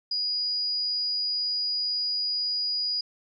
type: tone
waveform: sine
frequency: 4901 Hz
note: D#8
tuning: 27 cents flat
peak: -25 dBFS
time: 0.11-3.01 s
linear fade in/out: 5 ms
effects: none